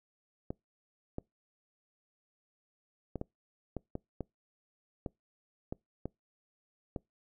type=clicks; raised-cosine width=2 ms; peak=-23 dBFS; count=11; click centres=0.505 / 1.184 / 3.157 / 3.214 / 3.767 / 3.954 / 4.207 / 5.062 / 5.725 / 6.056 / 6.962 s; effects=noise-tail reverb RT60 0.2 s tail -26 dB re dry